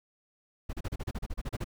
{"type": "noise bursts", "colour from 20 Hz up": "brown", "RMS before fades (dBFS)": -33, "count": 13, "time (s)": [0.69, 1.644], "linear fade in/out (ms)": 10, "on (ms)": 42, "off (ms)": 34, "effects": []}